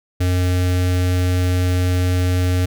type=tone with notch filter; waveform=square; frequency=90.4 Hz; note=F#2; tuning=40 cents flat; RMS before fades=-17 dBFS; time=0.2-2.66 s; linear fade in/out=10 ms; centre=980 Hz; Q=1.7; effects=none